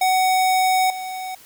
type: tone with level steps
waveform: square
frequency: 748 Hz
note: F#5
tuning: 19 cents sharp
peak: -16 / -28 dBFS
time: 0.01-1.35 s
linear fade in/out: 5 ms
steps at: 0.9 s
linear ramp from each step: 2 ms
effects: white hiss -47 dBFS RMS until 1.45 s